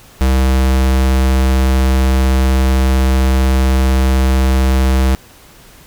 square tone, 65.41 Hz, C2, in tune, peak -10 dBFS, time 0.21-5.15 s, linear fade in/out 0 ms, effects pink hiss -42 dBFS RMS until 5.86 s

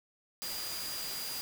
sine tone in noise, 4838 Hz, D#8, 49 cents flat, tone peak -40 dBFS, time 0.42-1.41 s, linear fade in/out 0 ms, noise white, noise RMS -40 dBFS, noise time 0.42-1.41 s, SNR -3 dB, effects none

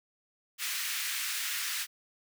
pink high-pass noise, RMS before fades -34 dBFS, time 0.58-1.87 s, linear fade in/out 50 ms, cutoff 1600 Hz, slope 24 dB/octave, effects none

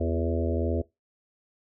harmonic tone with a mistuned harmonic, 82.41 Hz, E2, in tune, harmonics 1 / 3 / 4 / 5 / 6 / 7 / 8, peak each -27 / -32 / -33 / -34 / -35 / -35 / -36 dBFS, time 0-0.82 s, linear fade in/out 10 ms, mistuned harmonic 4, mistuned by +44 cents, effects noise-tail reverb RT60 0.2 s tail -21 dB re dry

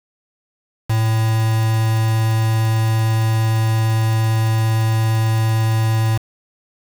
triangle tone with quantisation, 111.4 Hz, A2, 22 cents sharp, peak -12 dBFS, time 0.89-6.18 s, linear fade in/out 10 ms, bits 4, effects none

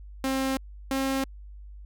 sawtooth tone pair in turn, 266.2 / 268.5 Hz, C4 / C4, +30 / +45 cents, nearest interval unison, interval 15 cents, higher second, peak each -21 dBFS, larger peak neither, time 0.24-0.57 / 0.91-1.24 s, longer neither, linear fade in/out 2 ms, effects added 50 Hz sine -41 dBFS peak until 1.85 s

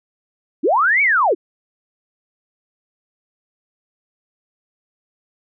sine linear two-way sweep, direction up then down, 233.1 to 2319 to 283.5 Hz, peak -12 dBFS, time 0.63-1.35 s, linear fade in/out 20 ms, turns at 1.02 s, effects none

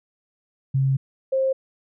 sine tone pair in turn, 134.7 / 530.8 Hz, C#3 / C5, -49 / +25 cents, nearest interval 2 octaves, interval 2374 cents, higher second, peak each -17 / -18 dBFS, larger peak first, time 0.74-0.97 / 1.32-1.53 s, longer first, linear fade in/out 10 ms, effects none

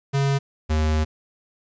square tone pair in turn, 138.59 / 77.61 Hz, C#3 / D#2, 0 / -4 cents, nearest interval minor seventh, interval 1004 cents, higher first, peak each -19 dBFS, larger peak neither, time 0.13-0.39 / 0.69-1.05 s, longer second, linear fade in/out 20 ms, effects resampled to 16000 Hz + 10-bit

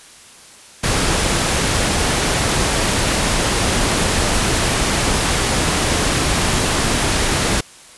pink noise, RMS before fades -17 dBFS, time 0.83-7.61 s, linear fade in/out 10 ms, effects white hiss -42 dBFS RMS until 7.97 s + resampled to 24000 Hz

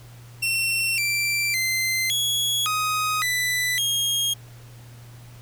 sawtooth tone with pitch steps, 2712 / 2349 / 2073 / 3346 / 1254 / 1990 / 3252 Hz, E7 / D7 / C7 / G#7 / D#6 / B6 / G#7, +49 / 0 / -17 / +12 / +13 / +13 / -37 cents, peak -18 dBFS, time 0.42-4.34 s, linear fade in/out 10 ms, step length 560 ms, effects added 119 Hz sine -42 dBFS peak until 5.41 s + pink hiss -51 dBFS RMS until 5.41 s

